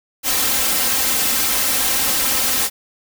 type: noise with comb filter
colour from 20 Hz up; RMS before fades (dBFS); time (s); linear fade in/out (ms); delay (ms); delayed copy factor
white; -18; 0.23-2.7; 50; 3.8; +0.7
effects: none